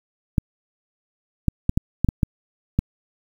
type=clicks; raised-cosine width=5 ms; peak=-5 dBFS; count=8; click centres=0.382 / 1.483 / 1.694 / 1.775 / 2.046 / 2.088 / 2.232 / 2.79 s; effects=7-bit